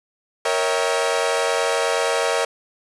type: chord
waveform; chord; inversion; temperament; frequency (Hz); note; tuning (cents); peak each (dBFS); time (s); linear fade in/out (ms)
sawtooth; A# diminished seventh; none; equal with one note detuned; 466.2 / 554.4 / 645.3 / 784; A#4 / C#5 / E5 / G5; 0 / 0 / -37 / 0; -19 / -20 / -20 / -24; 0.45-2.45; 5
effects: resampled to 24000 Hz + 7-bit